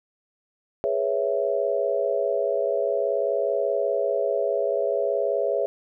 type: chord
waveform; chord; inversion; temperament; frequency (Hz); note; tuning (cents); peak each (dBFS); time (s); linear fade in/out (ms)
sine; C# minor seventh; second; equal; 415.3 / 493.9 / 554.4 / 659.3; G#4 / B4 / C#5 / E5; 0 / 0 / 0 / 0; -27 / -29 / -25 / -27; 0.84-5.66; 0
effects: none